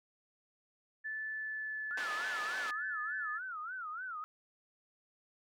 sine tone with pitch glide, 1747 to 1732.9 Hz, A6 to A6, -13 to -27 cents, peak -37 dBFS, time 1.04-3.39 s, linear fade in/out 20 ms, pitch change -14 cents, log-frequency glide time 1.29-1.84 s
sine tone with vibrato, 1370 Hz, F6, 34 cents flat, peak -39 dBFS, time 1.91-4.24 s, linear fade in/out 0 ms, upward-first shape sine, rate 3.4 Hz, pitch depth 200 cents each way
pink band-pass noise, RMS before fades -44 dBFS, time 1.97-2.71 s, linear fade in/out 5 ms, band 700 to 4500 Hz, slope 12 dB/octave
effects none

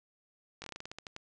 slowing click train, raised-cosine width 0.2 ms, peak -25 dBFS, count 12, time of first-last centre 0.62-1.164 s, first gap 20 ms, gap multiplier 1.17, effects resampled to 22050 Hz

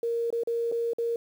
sine tone with dropouts, 466.2 Hz, A#4, in tune, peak -25 dBFS, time 0.03-1.16 s, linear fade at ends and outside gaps 2 ms, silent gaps 0.304-0.326 / 0.435-0.473 / 0.716-0.722 / 0.934-0.984 s, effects 9-bit

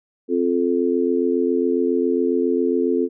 sine chord, F major, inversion second, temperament just, 261.9 / 349.2 / 436.5 Hz, C4 / F4 / A4, +2 / 0 / -14 cents, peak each -21 dBFS, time 0.28-3.09 s, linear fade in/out 50 ms, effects none

